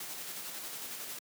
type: noise with tremolo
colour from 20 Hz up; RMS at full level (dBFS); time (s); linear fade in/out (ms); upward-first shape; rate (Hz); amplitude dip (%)
white; -41; 0-1.19; 5; square; 11; 25
effects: high-pass 150 Hz 12 dB/octave